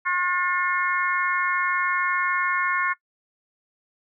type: harmonic tone with a mistuned harmonic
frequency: 359.1 Hz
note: F4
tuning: 48 cents sharp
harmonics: 3 / 4 / 5 / 6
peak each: -25 / -26 / -27 / -28 dBFS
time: 0.05-2.94 s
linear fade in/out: 20 ms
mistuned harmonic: 5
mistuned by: -15 cents
effects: noise-tail reverb RT60 0.1 s tail -21 dB re dry